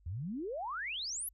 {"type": "exponential sweep", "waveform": "sine", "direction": "up", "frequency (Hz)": [75.9, 11990], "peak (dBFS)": -36, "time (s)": [0.06, 1.29], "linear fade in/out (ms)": 5, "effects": ["added 50 Hz sine -62 dBFS peak until 1.33 s"]}